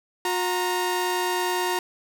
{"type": "tone pair together", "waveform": "sawtooth", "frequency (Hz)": [360.4, 930], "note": ["F#4", "A#5"], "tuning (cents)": [-45, -4], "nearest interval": "octave + major third", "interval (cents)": 1641, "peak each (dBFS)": -22, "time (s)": [0.25, 1.79], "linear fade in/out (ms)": 2, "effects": []}